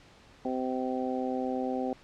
harmonic tone, 128.6 Hz, C3, 30 cents flat, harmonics 2 / 3 / 4 / 5 / 6, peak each -32 / -37 / -35 / -41 / -36 dBFS, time 0.45-1.93 s, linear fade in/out 2 ms, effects pink hiss -56 dBFS RMS until 2.03 s + low-pass 5000 Hz 12 dB/octave

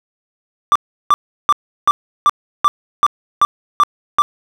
triangle tone bursts, 1174.7 Hz, D6, in tune, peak -5 dBFS, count 10, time 0.72-4.22 s, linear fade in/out 0 ms, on 35 ms, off 350 ms, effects none

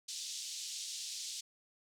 white band-pass noise, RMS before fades -43 dBFS, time 0.08-1.41 s, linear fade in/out 10 ms, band 3400 to 7300 Hz, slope 24 dB/octave, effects none

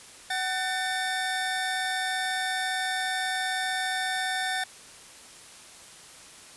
25% pulse tone pair together, 753 / 1788.4 Hz, F#5 / A6, +30 / +28 cents, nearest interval octave + minor third, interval 1498 cents, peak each -26 dBFS, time 0.3-4.64 s, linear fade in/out 5 ms, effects white hiss -48 dBFS RMS until 6.56 s + resampled to 24000 Hz

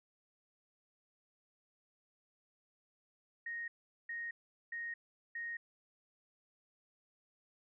sine tone bursts, 1864.7 Hz, A#6, in tune, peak -39 dBFS, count 4, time 3.46-5.57 s, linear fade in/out 5 ms, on 220 ms, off 410 ms, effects none

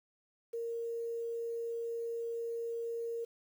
sine tone with quantisation, 464.2 Hz, A#4, 7 cents flat, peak -35 dBFS, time 0.53-3.25 s, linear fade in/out 10 ms, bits 10, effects none

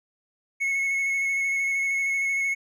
triangle tone with vibrato, 2191 Hz, C#7, 21 cents flat, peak -21 dBFS, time 0.6-2.55 s, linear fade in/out 20 ms, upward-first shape square, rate 13 Hz, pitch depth 13 cents each way, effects none

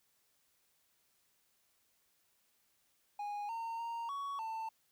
triangle tone with pitch steps, 824 / 915 / 928 / 1120 / 892 Hz, G#5 / A#5 / A#5 / C#6 / A5, -14 / -32 / -8 / +18 / +23 cents, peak -36 dBFS, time 3.19-4.69 s, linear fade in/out 5 ms, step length 300 ms, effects white hiss -75 dBFS RMS until 4.91 s

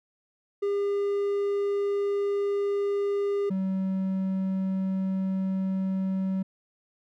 triangle tone pair in turn, 403.2 / 190.29 Hz, G4 / F#3, +49 / +49 cents, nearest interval octave + minor second, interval 1300 cents, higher first, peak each -22 / -23 dBFS, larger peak first, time 0.62-3.5 / 3.5-6.43 s, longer second, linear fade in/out 10 ms, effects none

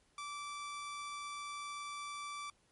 sawtooth tone, 1164 Hz, D6, 16 cents flat, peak -38 dBFS, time 0.18-2.5 s, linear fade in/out 2 ms, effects pink hiss -72 dBFS RMS until 2.71 s + MP3 48 kbps

